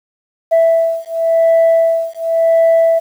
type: beating tone pair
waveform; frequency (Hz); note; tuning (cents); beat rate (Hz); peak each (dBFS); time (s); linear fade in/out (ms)
sine; 659.3 / 660.22; E5 / E5; 0 / +3; 0.92; -11; 0.51-3; 20
effects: tanh soft clip ceiling -5 dBFS + 7-bit